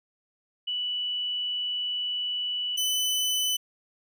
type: tone pair in turn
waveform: sine / sawtooth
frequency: 2960 / 3008 Hz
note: F#7 / F#7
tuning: 0 / +28 cents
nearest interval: unison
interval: 28 cents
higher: second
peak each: -27 / -21 dBFS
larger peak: second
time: 0.67-2.77 / 2.77-3.57 s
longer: first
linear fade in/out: 10 ms
effects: none